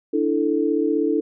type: chord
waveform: sine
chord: D suspended second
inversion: none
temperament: equal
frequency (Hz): 293.7 / 329.6 / 440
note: D4 / E4 / A4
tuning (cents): 0 / 0 / 0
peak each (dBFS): -22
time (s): 0.13-1.21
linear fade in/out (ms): 10
effects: none